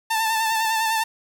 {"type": "tone with vibrato", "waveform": "sawtooth", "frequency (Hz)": 889, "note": "A5", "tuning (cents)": 18, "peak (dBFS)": -16, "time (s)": [0.1, 1.04], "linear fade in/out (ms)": 10, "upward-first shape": "sine", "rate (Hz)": 9.9, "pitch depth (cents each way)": 33, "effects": ["7-bit"]}